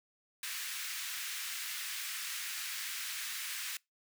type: high-pass noise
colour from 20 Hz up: pink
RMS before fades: -40 dBFS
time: 0.43-3.77 s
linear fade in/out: 2 ms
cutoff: 1600 Hz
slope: 24 dB/octave
effects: noise-tail reverb RT60 0.2 s tail -25 dB re dry